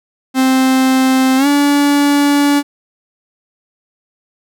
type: tone with pitch glide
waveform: 45% pulse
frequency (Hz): 261.6 to 286.9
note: C4 to D4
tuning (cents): 0 to -40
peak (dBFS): -9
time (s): 0.34-2.63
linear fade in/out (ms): 50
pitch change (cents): +160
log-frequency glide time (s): 1.37-1.47
effects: none